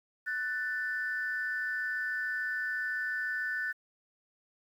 sine tone pair together, 1491 / 1773.1 Hz, F#6 / A6, +13 / +13 cents, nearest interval minor third, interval 300 cents, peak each -33 / -33 dBFS, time 0.26-3.73 s, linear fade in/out 20 ms, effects tanh soft clip ceiling -24 dBFS + 10-bit

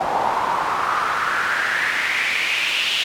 pink noise with band-pass filter sweep, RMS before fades -21 dBFS, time 0-3.04 s, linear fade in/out 10 ms, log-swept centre 780 to 3100 Hz, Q 4.1, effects none

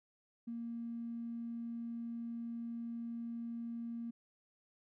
triangle tone with tanh clipping, 233.1 Hz, A#3, in tune, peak -39 dBFS, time 0.47-4.11 s, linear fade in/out 10 ms, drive 2 dB, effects none

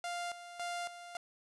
sawtooth tone with tremolo, 698.5 Hz, F5, in tune, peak -33 dBFS, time 0.04-1.17 s, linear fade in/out 2 ms, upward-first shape square, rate 1.8 Hz, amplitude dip 70%, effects resampled to 24000 Hz + 12-bit

